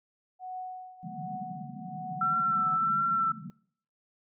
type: tone with tremolo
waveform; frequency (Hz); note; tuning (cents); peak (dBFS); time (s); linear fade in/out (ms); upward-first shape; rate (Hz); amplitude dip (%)
sine; 740; F#5; 0; -34; 0.39-2.78; 50; triangle; 1.3; 85
type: band-pass noise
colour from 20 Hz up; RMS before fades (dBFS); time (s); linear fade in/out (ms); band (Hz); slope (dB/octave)
pink; -42; 1.03-3.5; 0; 140 to 240; 96
type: tone with vibrato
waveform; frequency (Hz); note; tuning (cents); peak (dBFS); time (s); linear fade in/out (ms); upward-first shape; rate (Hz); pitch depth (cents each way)
sine; 1341; E6; +29; -24; 2.21-3.32; 5; triangle; 1.5; 30
effects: noise-tail reverb RT60 0.6 s tail -22 dB re dry